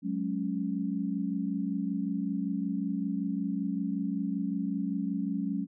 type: chord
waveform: sine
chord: F# suspended second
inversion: none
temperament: equal with one note detuned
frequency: 185 / 210.3 / 277.2 Hz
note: F#3 / G#3 / C#4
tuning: 0 / +22 / 0 cents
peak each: -33 dBFS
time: 0.02-5.67 s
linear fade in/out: 50 ms
effects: none